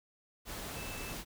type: tone in noise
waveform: sine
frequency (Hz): 2637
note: E7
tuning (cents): 0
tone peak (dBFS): -47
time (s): 0.74-1.16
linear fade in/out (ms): 50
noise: pink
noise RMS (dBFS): -42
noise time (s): 0.45-1.25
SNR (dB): -8
effects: none